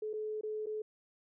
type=tone with dropouts; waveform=sine; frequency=429.5 Hz; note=A4; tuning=42 cents flat; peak=-35 dBFS; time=0.02-0.82 s; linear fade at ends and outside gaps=5 ms; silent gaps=0.132-0.136 / 0.411-0.433 / 0.66-0.667 s; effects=none

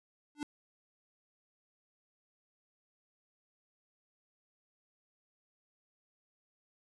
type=tone with exponential growth; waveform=square; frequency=294.7 Hz; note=D4; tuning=6 cents sharp; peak=-32 dBFS; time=0.35-0.43 s; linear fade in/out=1 ms; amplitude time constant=17 ms; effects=resampled to 24000 Hz

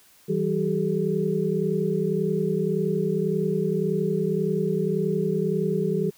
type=tone cluster; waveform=sine; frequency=162 / 192.5 / 385.7 / 427.5 Hz; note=E3 / G3 / G4 / A4; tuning=-30 / -31 / -28 / -50 cents; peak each=-27 dBFS; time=0.28-6.11 s; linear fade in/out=20 ms; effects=white hiss -56 dBFS RMS until 6.17 s

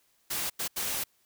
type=noise bursts at uneven times; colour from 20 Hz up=white; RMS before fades=-32 dBFS; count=3; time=0.3-0.5 / 0.59-0.68 / 0.76-1.04 s; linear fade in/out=10 ms; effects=white hiss -69 dBFS RMS until 1.25 s

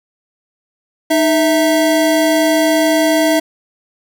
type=tone pair together; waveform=square; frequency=309.1 / 655 Hz; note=D#4 / E5; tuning=-11 / -11 cents; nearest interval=octave + minor second; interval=1300 cents; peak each=-14 dBFS; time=1.1-3.4 s; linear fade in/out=10 ms; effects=none

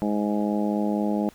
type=harmonic tone; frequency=104.2 Hz; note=G#2; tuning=6 cents sharp; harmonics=2 / 3 / 4 / 5 / 6 / 7 / 8; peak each=-24 / -28 / -34 / -33 / -33 / -39 / -34 dBFS; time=0.02-1.29 s; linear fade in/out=0 ms; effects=pink hiss -54 dBFS RMS until 1.34 s

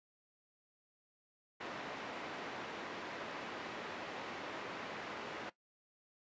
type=band-pass noise; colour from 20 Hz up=pink; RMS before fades=-45 dBFS; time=1.6-5.5 s; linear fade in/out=10 ms; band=300 to 2600 Hz; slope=12 dB/octave; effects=noise-tail reverb RT60 0.1 s tail -17 dB re dry + resampled to 16000 Hz

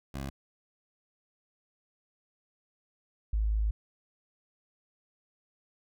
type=tone pair in turn; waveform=15% pulse / sine; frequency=68.2 / 53.31 Hz; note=C#2 / G#1; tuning=-28 / +46 cents; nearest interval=major third; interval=426 cents; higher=first; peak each=-29 / -25 dBFS; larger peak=second; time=0.14-0.3 / 3.33-3.71 s; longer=second; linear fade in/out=5 ms; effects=none

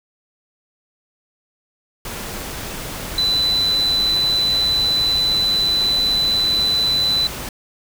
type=tone in noise; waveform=sine; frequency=3998 Hz; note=B7; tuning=20 cents sharp; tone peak=-15 dBFS; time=3.18-7.27 s; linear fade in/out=2 ms; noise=pink; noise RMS=-29 dBFS; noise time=2.05-7.49 s; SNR=+11 dB; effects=none

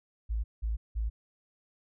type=tone bursts; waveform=sine; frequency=55 Hz; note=A1; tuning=in tune; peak=-28 dBFS; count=3; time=0.29-1.1 s; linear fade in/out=20 ms; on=150 ms; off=180 ms; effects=none

